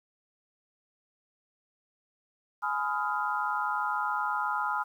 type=chord; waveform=sine; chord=F half-diminished seventh; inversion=first; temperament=just; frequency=838.1 / 1005.8 / 1257.2 / 1396.9 Hz; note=Ab5 / Cb6 / Eb6 / F6; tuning=+16 / +31 / +18 / 0 cents; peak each=-33 dBFS; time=2.62-4.84 s; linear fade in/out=20 ms; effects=10-bit